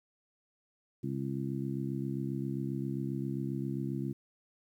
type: harmonic tone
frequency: 67.5 Hz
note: C#2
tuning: 45 cents flat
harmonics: 2 / 3 / 4 / 5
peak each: -36 / -38 / -39 / -40 dBFS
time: 1.03-4.13 s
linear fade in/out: 10 ms
effects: 11-bit